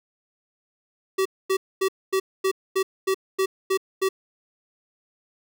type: tone bursts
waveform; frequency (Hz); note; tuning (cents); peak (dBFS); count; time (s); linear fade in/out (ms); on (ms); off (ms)
square; 382.7; G4; -42; -20; 10; 1.18-4.09; 10; 75; 240
effects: none